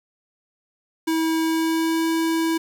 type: tone with pitch glide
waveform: square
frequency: 323.1 to 326.7 Hz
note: E4 to E4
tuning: -35 to -15 cents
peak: -20 dBFS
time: 1.07-2.58 s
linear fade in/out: 10 ms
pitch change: +20 cents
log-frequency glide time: 1.42-2.07 s
effects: 8-bit